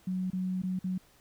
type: tone with dropouts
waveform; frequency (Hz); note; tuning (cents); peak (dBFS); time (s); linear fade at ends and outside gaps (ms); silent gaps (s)
sine; 185; F#3; 0; -29; 0.07-0.98; 5; 0.303-0.331 / 0.62-0.634 / 0.791-0.841
effects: pink hiss -62 dBFS RMS until 1.2 s